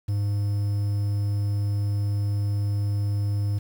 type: tone with quantisation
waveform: triangle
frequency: 102 Hz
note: G#2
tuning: 31 cents flat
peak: -20 dBFS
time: 0.08-3.59 s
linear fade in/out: 10 ms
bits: 8
effects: none